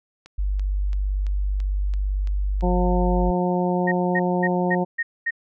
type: click train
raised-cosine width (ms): 0.2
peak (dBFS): -26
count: 8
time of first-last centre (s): 0.26-2.609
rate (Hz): 2.98
type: tone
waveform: sine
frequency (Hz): 49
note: G1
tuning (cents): 0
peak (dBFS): -20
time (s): 0.38-3.31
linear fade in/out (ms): 10
type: harmonic tone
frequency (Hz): 179.4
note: F3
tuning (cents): +47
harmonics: 1 / 2 / 3 / 4 / 5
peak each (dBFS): -22 / -25 / -27 / -28 / -29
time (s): 2.62-4.85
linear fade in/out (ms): 20
type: tone bursts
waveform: sine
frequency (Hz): 1858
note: A#6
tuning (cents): -6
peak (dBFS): -20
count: 6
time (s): 3.87-5.308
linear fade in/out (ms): 10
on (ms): 48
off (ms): 230
effects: none